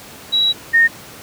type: tone pair in turn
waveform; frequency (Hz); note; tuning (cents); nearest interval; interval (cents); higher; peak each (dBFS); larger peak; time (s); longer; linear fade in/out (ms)
sine; 3889 / 1841.2; B7 / A#6; -27 / -22; octave + minor second; 1295; first; -12 / -8; second; 0.32-0.53 / 0.73-0.88; first; 20
effects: pink hiss -37 dBFS RMS until 1.22 s + high-pass 100 Hz 12 dB/octave